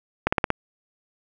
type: slowing click train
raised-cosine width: 0.5 ms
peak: -4 dBFS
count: 5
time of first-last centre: 0.27-0.504 s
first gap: 55 ms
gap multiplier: 1.04
effects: none

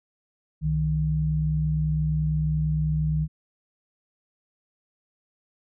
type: tone pair together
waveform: sine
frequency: 65.41 / 154.32 Hz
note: C2 / D#3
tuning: 0 / -14 cents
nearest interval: octave + minor third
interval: 1486 cents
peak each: -28 / -22 dBFS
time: 0.61-3.28 s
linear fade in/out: 50 ms
effects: none

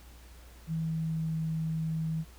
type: tone with pitch glide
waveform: sine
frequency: 161.6 to 160.11 Hz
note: E3 to D#3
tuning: -34 to +50 cents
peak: -29 dBFS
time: 0.67-2.25 s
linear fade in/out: 50 ms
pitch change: -16 cents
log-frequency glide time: 0.77-1.37 s
effects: added 60 Hz sine -50 dBFS peak until 2.38 s + pink hiss -57 dBFS RMS until 2.38 s

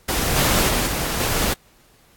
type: noise with level steps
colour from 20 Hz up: pink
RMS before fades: -21 / -18 / -21 / -24 / -21 dBFS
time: 0.08-1.54 s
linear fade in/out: 10 ms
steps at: 0.36 / 0.69 / 0.87 / 1.2 s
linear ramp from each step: 2 ms
effects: pink hiss -55 dBFS RMS until 2.16 s + AAC 64 kbps

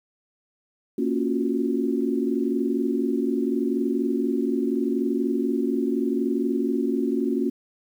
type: chord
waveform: sine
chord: Gb major seventh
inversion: first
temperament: equal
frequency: 233.1 / 277.2 / 349.2 / 370 Hz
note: Bb3 / Db4 / F4 / Gb4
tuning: 0 / 0 / 0 / 0 cents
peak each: -26 / -25 / -29 / -28 dBFS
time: 0.98-7.5 s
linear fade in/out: 5 ms
effects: 9-bit

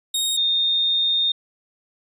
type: tone pair in turn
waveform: sawtooth / sine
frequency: 3729 / 3663 Hz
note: A#7 / A#7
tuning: 0 / -31 cents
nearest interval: unison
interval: 31 cents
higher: first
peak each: -17 dBFS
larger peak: neither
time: 0.14-0.37 / 0.37-1.32 s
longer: second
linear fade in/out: 5 ms
effects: resampled to 32000 Hz

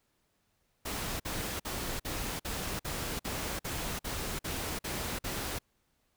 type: noise bursts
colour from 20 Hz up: pink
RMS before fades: -36 dBFS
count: 12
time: 0.85-5.589 s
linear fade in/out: 10 ms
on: 350 ms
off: 49 ms
effects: pink hiss -75 dBFS RMS until 6.16 s

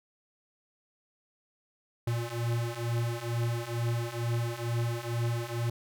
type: beating tone pair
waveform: square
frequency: 116.54 / 118.74 Hz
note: A#2 / A#2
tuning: 0 / +32 cents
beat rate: 2.2 Hz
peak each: -34 / -32 dBFS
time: 2.07-5.7 s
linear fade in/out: 5 ms
effects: none

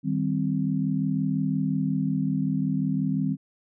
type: chord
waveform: sine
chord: C minor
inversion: first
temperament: equal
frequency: 155.56 / 196 / 261.6 Hz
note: Eb3 / G3 / C4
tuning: 0 / 0 / 0 cents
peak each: -27 dBFS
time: 0.03-3.37 s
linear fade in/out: 50 ms
effects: none

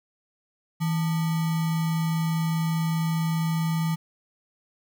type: tone with sample-and-hold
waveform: sine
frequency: 162.4 Hz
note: E3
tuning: 26 cents flat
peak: -22 dBFS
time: 0.8-3.96 s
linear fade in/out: 20 ms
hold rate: 1050 Hz
effects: none

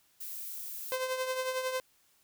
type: noise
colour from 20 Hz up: violet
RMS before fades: -41 dBFS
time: 0.2-0.96 s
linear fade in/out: 10 ms
type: tone with tremolo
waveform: sawtooth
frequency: 516 Hz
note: C5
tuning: 24 cents flat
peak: -25 dBFS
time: 0.92-1.8 s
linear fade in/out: 0 ms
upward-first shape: triangle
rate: 11 Hz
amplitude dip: 60%
effects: white hiss -68 dBFS RMS until 2.23 s

